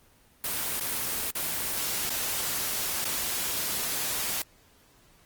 white noise with dropouts, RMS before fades -30 dBFS, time 0.44-4.42 s, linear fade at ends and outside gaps 2 ms, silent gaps 0.798-0.808 / 1.307-1.352 / 2.094-2.103 / 3.045-3.052 s, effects pink hiss -60 dBFS RMS until 5.25 s + Opus 24 kbps

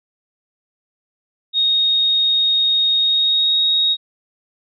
sine tone with pitch glide, 3729 to 3764 Hz, A#7 to A#7, 0 to +16 cents, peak -13 dBFS, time 1.53-3.97 s, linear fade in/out 50 ms, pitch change +16 cents, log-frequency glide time 2.98-3.58 s, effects none

